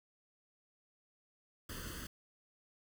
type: noise with comb filter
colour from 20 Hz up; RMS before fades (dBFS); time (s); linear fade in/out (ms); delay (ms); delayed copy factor
pink; -45; 1.69-2.07; 5; 0.64; +0.85
effects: none